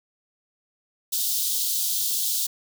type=high-pass noise; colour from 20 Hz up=white; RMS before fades=-25 dBFS; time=1.12-2.47 s; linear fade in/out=10 ms; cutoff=3300 Hz; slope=48 dB/octave; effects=none